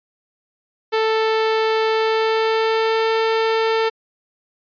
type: tone with pitch glide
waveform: sawtooth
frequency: 441.7 to 447.1 Hz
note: A4 to A4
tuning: +7 to +28 cents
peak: -12 dBFS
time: 0.92-3.9 s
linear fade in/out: 20 ms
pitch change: +21 cents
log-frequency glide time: 1.88-3.11 s
effects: resampled to 11025 Hz